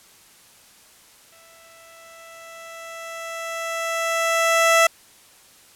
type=tone with exponential growth; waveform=15% pulse; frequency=662 Hz; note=E5; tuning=7 cents sharp; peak=-6 dBFS; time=1.32-4.87 s; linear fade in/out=5 ms; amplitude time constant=770 ms; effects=white hiss -51 dBFS RMS until 5.75 s + low-pass 12000 Hz 12 dB/octave